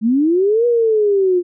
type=linear two-way sweep; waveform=sine; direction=up then down; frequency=208.3 to 484.3 to 348.2 Hz; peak=-11 dBFS; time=0.01-1.43 s; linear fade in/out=50 ms; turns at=0.66 s; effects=none